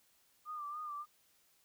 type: tone with vibrato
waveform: sine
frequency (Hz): 1198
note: D6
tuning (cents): +34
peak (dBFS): -40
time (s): 0.45-1.06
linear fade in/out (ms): 50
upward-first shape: sine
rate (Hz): 3.5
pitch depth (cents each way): 55
effects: white hiss -71 dBFS RMS until 1.64 s